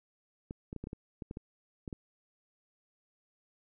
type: clicks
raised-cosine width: 3 ms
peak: -27 dBFS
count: 11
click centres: 0.509 / 0.729 / 0.763 / 0.84 / 0.871 / 0.931 / 1.222 / 1.311 / 1.371 / 1.878 / 1.928 s
effects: none